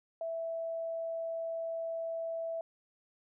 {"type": "tone", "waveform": "sine", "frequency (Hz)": 659.3, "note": "E5", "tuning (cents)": 0, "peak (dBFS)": -34, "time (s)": [0.21, 2.61], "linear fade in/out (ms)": 2, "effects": []}